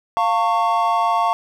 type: chord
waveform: triangle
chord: F augmented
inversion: none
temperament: equal with one note detuned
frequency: 698.5 / 903.2 / 1108.7 Hz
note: F5 / A5 / C#6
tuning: 0 / +45 / 0 cents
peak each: -18 dBFS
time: 0.17-1.33 s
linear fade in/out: 0 ms
effects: none